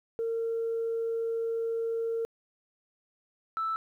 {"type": "tone pair in turn", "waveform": "sine", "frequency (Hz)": [457.1, 1318.5], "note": ["A#4", "E6"], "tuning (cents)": [-34, 0], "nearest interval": "octave + tritone", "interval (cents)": 1834, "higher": "second", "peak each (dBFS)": -27, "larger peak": "neither", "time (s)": [[0.19, 2.25], [3.57, 3.76]], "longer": "first", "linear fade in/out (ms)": 0, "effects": ["tanh soft clip ceiling -24 dBFS", "11-bit"]}